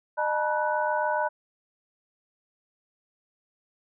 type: tone cluster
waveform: sine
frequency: 609 / 874 / 961 / 1489 Hz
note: D#5 / A5 / B5 / F#6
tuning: -37 / -12 / -48 / +11 cents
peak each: -28 / -30 / -28 / -31 dBFS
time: 0.17-1.29 s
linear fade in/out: 20 ms
effects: none